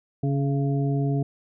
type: harmonic tone with a mistuned harmonic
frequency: 140 Hz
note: C#3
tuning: 18 cents sharp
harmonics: 1 / 2 / 3 / 5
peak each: -22 / -28 / -32 / -36 dBFS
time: 0.23-1.23 s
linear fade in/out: 5 ms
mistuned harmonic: 5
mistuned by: -33 cents
effects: none